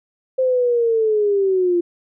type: linear sweep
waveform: sine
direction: down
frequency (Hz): 523.3 to 342.9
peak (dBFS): -14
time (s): 0.38-1.81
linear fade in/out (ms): 10
effects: none